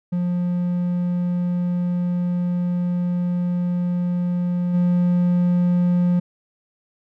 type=tone with level steps; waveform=triangle; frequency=176.9 Hz; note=F3; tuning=23 cents sharp; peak=-17 / -13 dBFS; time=0.12-6.2 s; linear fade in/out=10 ms; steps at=4.73 s; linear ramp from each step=20 ms; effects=none